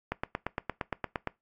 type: click train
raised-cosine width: 0.5 ms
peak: -15 dBFS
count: 11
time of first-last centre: 0.12-1.273 s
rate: 8.67 Hz
effects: noise-tail reverb RT60 0.2 s tail -21 dB re dry + AAC 64 kbps